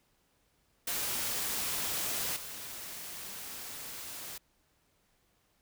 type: noise with level steps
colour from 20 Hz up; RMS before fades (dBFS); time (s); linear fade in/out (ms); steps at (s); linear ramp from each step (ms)
white; -34 / -43; 0.87-4.38; 5; 2.36; 5
effects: pink hiss -72 dBFS RMS until 5.61 s